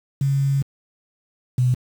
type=tone pair in turn; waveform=sine; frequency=138.1 / 125.31 Hz; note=C#3 / B2; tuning=-6 / +26 cents; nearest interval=major second; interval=168 cents; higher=first; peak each=-16 / -14 dBFS; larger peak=second; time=0.21-0.62 / 1.58-1.74 s; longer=first; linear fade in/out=2 ms; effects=high-pass 80 Hz 12 dB/octave + 7-bit